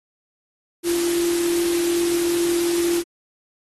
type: tone in noise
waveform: sine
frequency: 343.3 Hz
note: F4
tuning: 30 cents flat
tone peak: -19 dBFS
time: 0.83-3.04 s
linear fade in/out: 50 ms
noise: white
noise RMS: -28 dBFS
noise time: 0.83-3.04 s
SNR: +6 dB
effects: AAC 32 kbps